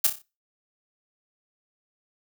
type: noise with echo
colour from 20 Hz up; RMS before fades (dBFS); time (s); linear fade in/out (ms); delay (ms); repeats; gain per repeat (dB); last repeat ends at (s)
blue; -19; 0.04-0.07; 5; 30; 5; -7; 0.22
effects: noise-tail reverb RT60 0.3 s tail -23 dB re dry